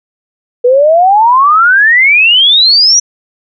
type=exponential sweep; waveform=sine; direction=up; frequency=478.8 to 5920 Hz; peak=-3 dBFS; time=0.64-3 s; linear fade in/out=10 ms; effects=none